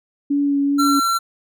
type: tone with vibrato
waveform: sine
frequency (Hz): 283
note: C#4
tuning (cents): +36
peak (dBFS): -15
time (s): 0.3-1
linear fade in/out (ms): 10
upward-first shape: sine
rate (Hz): 2.4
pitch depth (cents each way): 14
type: tone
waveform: square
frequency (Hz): 1355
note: E6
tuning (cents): +47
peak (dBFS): -17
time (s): 0.78-1.19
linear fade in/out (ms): 20
effects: none